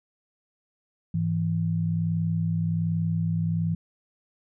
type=tone pair together; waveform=sine; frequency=103.81 / 165.1 Hz; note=G#2 / E3; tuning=0 / +3 cents; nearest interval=minor sixth; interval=803 cents; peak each=-28 / -24 dBFS; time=1.14-3.75 s; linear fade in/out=5 ms; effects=none